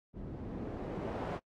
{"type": "noise with low-pass filter sweep", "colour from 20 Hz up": "white", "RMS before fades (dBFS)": -40, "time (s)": [0.13, 1.4], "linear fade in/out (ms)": 50, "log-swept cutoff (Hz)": [220, 770], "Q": 0.86, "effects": ["noise-tail reverb RT60 0.1 s tail -25 dB re dry", "AAC 64 kbps"]}